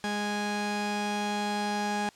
sawtooth tone pair together, 206.8 / 827 Hz, G#3 / G#5, -7 / -8 cents, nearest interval 2 octaves, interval 2399 cents, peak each -27 dBFS, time 0.04-2.09 s, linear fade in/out 0 ms, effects white hiss -57 dBFS RMS until 2.15 s + low-pass 7000 Hz 12 dB/octave

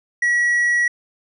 triangle tone, 1924 Hz, B6, 46 cents flat, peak -13 dBFS, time 0.22-0.88 s, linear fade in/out 5 ms, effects resampled to 24000 Hz

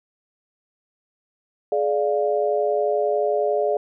sine chord, D diminished, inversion second, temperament equal with one note detuned, 421.6 / 587.3 / 698.5 Hz, Ab4 / D5 / F5, +26 / 0 / 0 cents, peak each -22 / -22 / -25 dBFS, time 1.72-3.77 s, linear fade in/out 2 ms, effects none

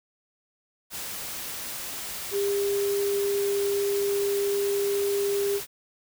sine tone in noise, 401.7 Hz, G4, 42 cents sharp, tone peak -23 dBFS, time 2.31-5.61 s, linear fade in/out 50 ms, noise white, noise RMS -35 dBFS, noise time 0.9-5.67 s, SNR +9 dB, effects none

